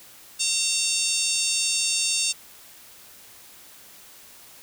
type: harmonic tone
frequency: 911 Hz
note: A#5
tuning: 40 cents flat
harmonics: 3 / 4 / 5 / 6 / 7 / 8 / 9 / 10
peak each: -30 / -30 / -30 / -30 / -30 / -30 / -30 / -30 dBFS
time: 0.39-2.33 s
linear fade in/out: 20 ms
effects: white hiss -48 dBFS RMS until 4.62 s